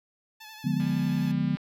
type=tone with vibrato; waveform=10% pulse; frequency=868 Hz; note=A5; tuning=24 cents flat; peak=-35 dBFS; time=0.4-1.32 s; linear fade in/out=10 ms; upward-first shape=sine; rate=11 Hz; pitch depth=38 cents each way
type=chord; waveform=sine; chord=D diminished seventh; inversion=none; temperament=equal with one note detuned; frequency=146.83 / 176.75 / 207.7 / 246.9 Hz; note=D3 / F3 / Ab3 / Cb4; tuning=0 / +21 / 0 / 0 cents; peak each=-29 / -28 / -31 / -29 dBFS; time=0.64-1.56 s; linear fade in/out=10 ms
type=click train; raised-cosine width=0.3 ms; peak=-30 dBFS; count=155; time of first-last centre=0.8-1.57 s; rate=200 Hz
effects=none